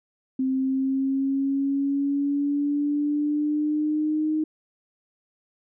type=exponential sweep; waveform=sine; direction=up; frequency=261.6 to 311.1 Hz; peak=-21 dBFS; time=0.39-4.44 s; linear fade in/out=5 ms; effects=none